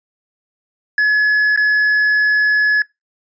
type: tone with dropouts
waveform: triangle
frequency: 1700 Hz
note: G#6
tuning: 40 cents sharp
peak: -9 dBFS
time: 0.98-2.82 s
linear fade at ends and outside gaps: 2 ms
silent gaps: 1.562-1.574 s
effects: noise-tail reverb RT60 0.2 s tail -24 dB re dry + resampled to 16000 Hz